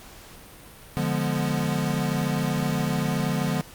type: chord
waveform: square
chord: D diminished seventh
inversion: none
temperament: equal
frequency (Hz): 146.83 / 174.61 / 207.7 / 246.9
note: D3 / F3 / Ab3 / Cb4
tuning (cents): 0 / 0 / 0 / 0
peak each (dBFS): -28 / -29 / -31 / -31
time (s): 0.97-3.61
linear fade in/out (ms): 0
effects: pink hiss -46 dBFS RMS until 3.74 s + Opus 48 kbps